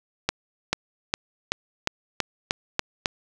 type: accelerating click train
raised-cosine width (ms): 0.2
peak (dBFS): -4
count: 9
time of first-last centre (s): 0.29-3.058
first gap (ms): 440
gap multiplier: 0.93
effects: none